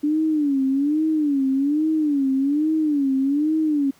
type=tone with vibrato; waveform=sine; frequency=290 Hz; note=D4; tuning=22 cents flat; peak=-17 dBFS; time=0.03-3.91 s; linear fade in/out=10 ms; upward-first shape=sine; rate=1.2 Hz; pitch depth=150 cents each way; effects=pink hiss -55 dBFS RMS until 3.99 s + high-pass 100 Hz 12 dB/octave